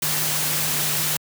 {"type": "tone in noise", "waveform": "sine", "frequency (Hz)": 152.8, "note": "D#3", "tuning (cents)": -31, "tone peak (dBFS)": -32, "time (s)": [0.02, 1.17], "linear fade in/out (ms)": 5, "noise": "white", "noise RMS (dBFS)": -23, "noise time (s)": [0.02, 1.17], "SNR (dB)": -12, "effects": ["high-pass 100 Hz 12 dB/octave"]}